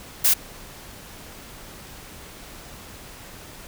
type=noise; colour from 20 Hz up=blue; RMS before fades=-17 dBFS; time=0.24-0.34 s; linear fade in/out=10 ms; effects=pink hiss -42 dBFS RMS until 3.67 s